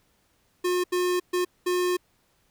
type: tone bursts at uneven times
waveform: square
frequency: 359.3 Hz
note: F4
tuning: 49 cents sharp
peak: -23 dBFS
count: 4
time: 0.64-0.84 / 0.92-1.2 / 1.33-1.45 / 1.66-1.97 s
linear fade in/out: 10 ms
effects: pink hiss -67 dBFS RMS until 2.5 s